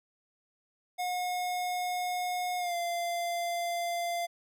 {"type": "tone with pitch glide", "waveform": "square", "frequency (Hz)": [722, 690.6], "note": ["F#5", "F5"], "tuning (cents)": [-43, -20], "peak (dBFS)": -31, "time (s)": [0.98, 4.27], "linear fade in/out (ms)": 20, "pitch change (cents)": -77, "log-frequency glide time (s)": [2.58, 2.75], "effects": []}